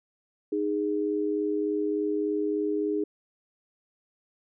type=tone pair together; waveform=sine; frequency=308.8 / 412.2 Hz; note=D#4 / G#4; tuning=-13 / -13 cents; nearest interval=perfect fourth; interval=500 cents; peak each=-28 / -27 dBFS; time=0.52-3.04 s; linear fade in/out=5 ms; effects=none